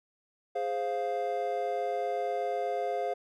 triangle chord, F minor, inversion first, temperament equal, 415.3 / 523.3 / 698.5 Hz, Ab4 / C5 / F5, 0 / 0 / 0 cents, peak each -33 / -32 / -30 dBFS, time 0.55-3.14 s, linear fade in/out 10 ms, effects none

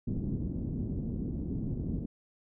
white low-pass noise, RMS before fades -34 dBFS, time 0.07-2.06 s, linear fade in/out 10 ms, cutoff 270 Hz, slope 24 dB/octave, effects none

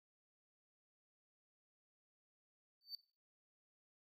triangle tone with exponential growth, 4562 Hz, C#8, 49 cents sharp, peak -40 dBFS, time 2.81-2.95 s, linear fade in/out 1 ms, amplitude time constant 29 ms, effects noise-tail reverb RT60 0.4 s tail -17 dB re dry

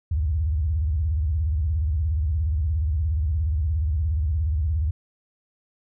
sine tone with vibrato, 76.6 Hz, D#2, 27 cents flat, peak -20 dBFS, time 0.11-4.91 s, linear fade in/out 5 ms, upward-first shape square, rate 17 Hz, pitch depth 200 cents each way, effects none

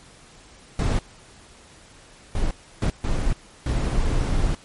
brown noise bursts at uneven times, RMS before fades -21 dBFS, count 5, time 0.79-0.99 / 2.35-2.51 / 2.82-2.9 / 3.04-3.33 / 3.66-4.55 s, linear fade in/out 2 ms, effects pink hiss -49 dBFS RMS until 4.64 s + MP3 48 kbps

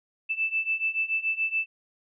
sine beating tone pair, 2637 / 2644 Hz, E7 / E7, 0 / +5 cents, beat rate 7 Hz, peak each -29 / -27 dBFS, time 0.29-1.66 s, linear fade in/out 20 ms, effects none

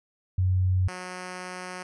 sine / 5% pulse tone pair in turn, 92.5 / 182.3 Hz, F#2 / F#3, 0 / -25 cents, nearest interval octave, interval 1175 cents, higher second, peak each -20 / -24 dBFS, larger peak first, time 0.38-0.88 / 0.88-1.83 s, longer second, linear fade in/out 5 ms, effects resampled to 24000 Hz

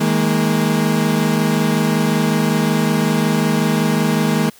35% pulse chord, D# suspended fourth, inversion none, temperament equal with one note detuned, 159.02 / 207.7 / 233.1 Hz, D#3 / G#3 / A#3, +38 / 0 / 0 cents, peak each -17 dBFS, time 0-4.5 s, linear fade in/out 10 ms, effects white hiss -47 dBFS RMS until 4.59 s

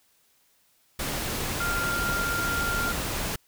sine tone in noise, 1395 Hz, F6, 2 cents flat, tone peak -27 dBFS, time 1.6-2.92 s, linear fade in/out 5 ms, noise pink, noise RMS -30 dBFS, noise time 0.99-3.36 s, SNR 0 dB, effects white hiss -65 dBFS RMS until 3.47 s

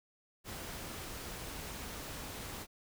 pink noise, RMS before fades -44 dBFS, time 0.44-2.67 s, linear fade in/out 50 ms, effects none

